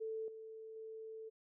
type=tone with level steps; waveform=sine; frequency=442.2 Hz; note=A4; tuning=9 cents sharp; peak=-39 / -48 / -46 dBFS; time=0-1.3 s; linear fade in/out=20 ms; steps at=0.28 / 0.76 s; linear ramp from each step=2 ms; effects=none